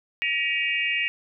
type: tone cluster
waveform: sine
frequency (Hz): 1915 / 2288 / 2516 / 2798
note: A#6 / D7 / D#7 / F7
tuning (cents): +46 / -46 / +19 / +3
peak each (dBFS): -28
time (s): 0.22-1.08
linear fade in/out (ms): 0
effects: none